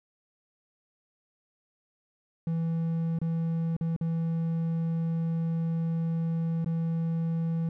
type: tone with dropouts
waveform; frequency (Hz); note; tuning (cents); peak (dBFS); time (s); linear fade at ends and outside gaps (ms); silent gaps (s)
triangle; 164.81; E3; 0; -24; 2.47-7.69; 2; 3.188-3.215 / 3.766-3.81 / 3.964-4.011 / 6.646-6.66
effects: none